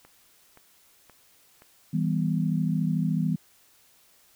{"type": "click train", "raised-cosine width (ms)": 0.5, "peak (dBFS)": -35, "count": 4, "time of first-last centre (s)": [0.05, 1.621], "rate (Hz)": 1.91}
{"type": "chord", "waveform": "sine", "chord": "E minor", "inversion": "none", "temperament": "equal with one note detuned", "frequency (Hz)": [162.26, 196, 246.9], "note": ["E3", "G3", "B3"], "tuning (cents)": [-27, 0, 0], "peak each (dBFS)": [-25, -28, -30], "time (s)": [1.93, 3.36], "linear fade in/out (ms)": 10}
{"effects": ["white hiss -60 dBFS RMS until 4.35 s"]}